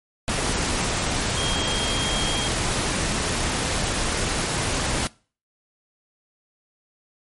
sine tone in noise, 3236 Hz, G#7, 46 cents flat, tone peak -27 dBFS, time 1.37-2.48 s, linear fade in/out 0 ms, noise pink, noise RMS -24 dBFS, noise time 0.28-5.07 s, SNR -6 dB, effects noise-tail reverb RT60 0.4 s tail -23 dB re dry + MP3 48 kbps

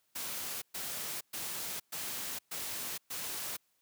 white noise bursts, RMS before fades -39 dBFS, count 6, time 0.15-3.57 s, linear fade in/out 10 ms, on 470 ms, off 120 ms, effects white hiss -75 dBFS RMS until 3.81 s + high-pass 80 Hz 12 dB/octave

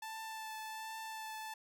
sawtooth tone with vibrato, 880 Hz, A5, in tune, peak -39 dBFS, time 0.02-1.54 s, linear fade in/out 5 ms, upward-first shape triangle, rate 1.3 Hz, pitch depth 16 cents each way, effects none

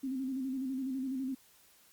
sine tone with vibrato, 263.4 Hz, C4, 12 cents sharp, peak -33 dBFS, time 0.03-1.35 s, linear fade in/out 10 ms, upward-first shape square, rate 12 Hz, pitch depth 48 cents each way, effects white hiss -63 dBFS RMS until 1.92 s + Opus 48 kbps

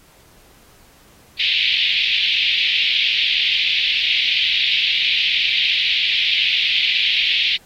white band-pass noise, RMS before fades -18 dBFS, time 1.39-7.57 s, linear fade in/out 10 ms, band 2300 to 3800 Hz, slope 48 dB/octave, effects pink hiss -51 dBFS RMS until 7.65 s + AAC 48 kbps

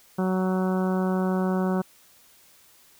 harmonic tone, 186.3 Hz, F#3, 12 cents sharp, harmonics 1 / 2 / 3 / 4 / 5 / 6 / 7 / 8, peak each -23 / -29 / -33 / -35 / -37 / -39 / -40 / -41 dBFS, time 0.18-1.82 s, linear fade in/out 10 ms, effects white hiss -56 dBFS RMS until 2.99 s

